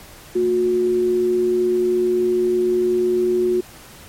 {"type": "tone pair together", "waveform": "sine", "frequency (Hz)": [228.1, 362.1], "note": ["A#3", "F#4"], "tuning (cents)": [-37, -37], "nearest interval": "minor sixth", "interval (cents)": 800, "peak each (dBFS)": [-27, -15], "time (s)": [0.35, 3.61], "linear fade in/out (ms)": 10, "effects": ["pink hiss -42 dBFS RMS until 4.08 s", "MP3 64 kbps"]}